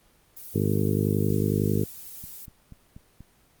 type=noise; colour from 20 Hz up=violet; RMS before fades=-41 dBFS; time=0.36-2.46 s; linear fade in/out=10 ms
type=harmonic tone; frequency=51 Hz; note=G#1; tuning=31 cents flat; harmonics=2 / 3 / 4 / 5 / 6 / 7 / 8 / 9; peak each=-26 / -28 / -28 / -33 / -32 / -33 / -31 / -34 dBFS; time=0.54-1.85 s; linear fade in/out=20 ms
type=click train; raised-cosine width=5 ms; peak=-31 dBFS; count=5; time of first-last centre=2.24-3.206 s; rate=4.14 Hz
effects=pink hiss -61 dBFS RMS until 3.6 s + Opus 24 kbps